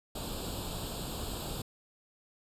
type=noise with comb filter; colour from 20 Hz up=pink; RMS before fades=-38 dBFS; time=0.15-1.62 s; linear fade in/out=5 ms; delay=0.25 ms; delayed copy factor=+0.85; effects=resampled to 32000 Hz